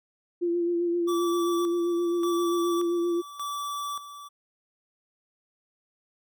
sine tone with vibrato, 345.1 Hz, F4, 21 cents flat, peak -23 dBFS, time 0.41-3.22 s, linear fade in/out 20 ms, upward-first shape sine, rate 7.6 Hz, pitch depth 26 cents each way
square tone with tremolo, 1156 Hz, D6, 28 cents flat, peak -31 dBFS, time 1.07-4.29 s, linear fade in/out 20 ms, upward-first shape square, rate 0.86 Hz, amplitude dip 70%
effects none

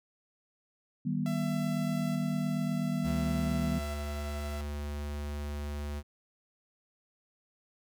sine chord, Eb augmented, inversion none, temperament just, 155.56 / 194.45 / 243.1 Hz, Eb3 / G3 / B3, 0 / -14 / -27 cents, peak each -33 dBFS, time 1.05-3.79 s, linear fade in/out 10 ms
sawtooth tone with tremolo, 669 Hz, E5, 25 cents sharp, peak -35 dBFS, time 1.26-4.61 s, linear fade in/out 0 ms, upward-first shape square, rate 0.56 Hz, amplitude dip 30%
square tone, 73.1 Hz, D2, 7 cents flat, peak -35 dBFS, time 3.03-6.03 s, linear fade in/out 50 ms
effects none

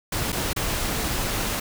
pink noise with dropouts, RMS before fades -26 dBFS, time 0.12-1.6 s, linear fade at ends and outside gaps 5 ms, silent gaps 0.321-0.326 / 0.532-0.562 s, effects none

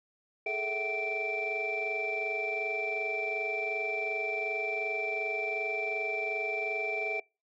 sine tone cluster, 420.4 / 443.1 / 658 / 759 / 2344 Hz, G#4 / A4 / E5 / F#5 / D7, +21 / +12 / -3 / +44 / -4 cents, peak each -37 / -40 / -37 / -40 / -32 dBFS, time 0.46-7.2 s, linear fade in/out 5 ms, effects noise-tail reverb RT60 0.3 s tail -26 dB re dry + tanh soft clip ceiling -23 dBFS

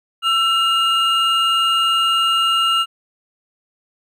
triangle tone pair together, 1339.8 / 2839 Hz, E6 / F7, +28 / +28 cents, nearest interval octave + minor second, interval 1300 cents, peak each -15 dBFS, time 0.22-2.86 s, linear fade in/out 50 ms, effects none

